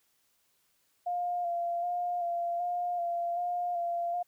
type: tone with vibrato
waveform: sine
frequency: 698.5 Hz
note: F5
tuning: in tune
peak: -29 dBFS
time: 1.06-4.23 s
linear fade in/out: 10 ms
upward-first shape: square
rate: 1.3 Hz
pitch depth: 22 cents each way
effects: white hiss -72 dBFS RMS until 4.27 s